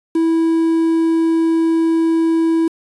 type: tone with quantisation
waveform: triangle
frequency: 327.6 Hz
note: E4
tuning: 11 cents flat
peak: -10 dBFS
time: 0.15-2.68 s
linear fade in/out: 5 ms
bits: 6
effects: resampled to 24000 Hz